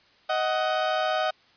30% pulse tone pair together, 626.5 / 745 Hz, D#5 / F#5, +12 / +12 cents, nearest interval minor third, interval 300 cents, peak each -23 / -24 dBFS, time 0.29-1.31 s, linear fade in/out 10 ms, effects white hiss -59 dBFS RMS until 1.56 s + resampled to 11025 Hz

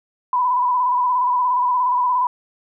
sine tone with vibrato, 993 Hz, B5, 9 cents sharp, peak -15 dBFS, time 0.33-2.27 s, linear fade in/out 2 ms, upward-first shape square, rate 17 Hz, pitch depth 32 cents each way, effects none

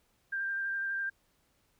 sine tone with vibrato, 1586 Hz, G6, 20 cents sharp, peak -31 dBFS, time 0.32-1.1 s, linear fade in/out 10 ms, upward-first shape square, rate 12 Hz, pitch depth 12 cents each way, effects pink hiss -72 dBFS RMS until 1.79 s

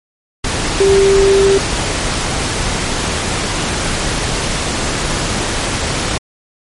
sine tone in noise, 392 Hz, G4, in tune, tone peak -7 dBFS, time 0.8-1.58 s, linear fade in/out 5 ms, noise pink, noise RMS -17 dBFS, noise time 0.44-6.18 s, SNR +7 dB, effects low-pass 10000 Hz 12 dB/octave + MP3 48 kbps

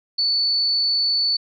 sine tone, 4473 Hz, C#8, 15 cents sharp, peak -17 dBFS, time 0.18-1.37 s, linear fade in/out 10 ms, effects none

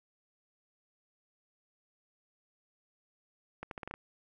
accelerating click train, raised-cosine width 0.5 ms, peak -25 dBFS, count 7, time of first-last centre 3.63-3.94 s, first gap 82 ms, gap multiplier 0.81, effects none

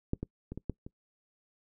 clicks, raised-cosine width 3 ms, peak -16 / -22 / -26 / -26 / -19 / -30 dBFS, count 6, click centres 0.134 / 0.23 / 0.52 / 0.576 / 0.697 / 0.865 s, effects noise-tail reverb RT60 0.1 s tail -23 dB re dry

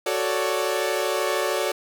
sawtooth chord, D major seventh, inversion first, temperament equal, 370 / 440 / 554.4 / 587.3 Hz, F#4 / A4 / C#5 / D5, 0 / 0 / 0 / 0 cents, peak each -24 dBFS, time 0.06-1.72 s, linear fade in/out 5 ms, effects none

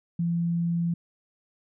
sine tone, 170 Hz, F3, 46 cents flat, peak -23 dBFS, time 0.19-0.94 s, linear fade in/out 5 ms, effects none

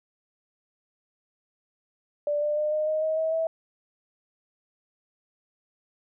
sine tone with pitch steps, 587.3 / 595.8 / 604.5 / 613.3 / 622.2 / 631.3 / 640.5 / 649.8 Hz, D5 / D5 / D5 / D#5 / D#5 / D#5 / E5 / E5, 0 / +25 / +50 / -25 / 0 / +25 / -50 / -25 cents, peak -23 dBFS, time 2.27-3.47 s, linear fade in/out 2 ms, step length 150 ms, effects none

